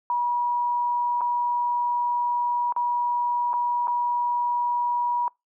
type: tone with dropouts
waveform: sine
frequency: 965 Hz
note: B5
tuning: 40 cents flat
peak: -21 dBFS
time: 0.1-5.28 s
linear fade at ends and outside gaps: 1 ms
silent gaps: 1.209-1.215 / 2.724-2.763 / 3.532-3.538 / 3.872-3.88 s
effects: noise-tail reverb RT60 0.2 s tail -26 dB re dry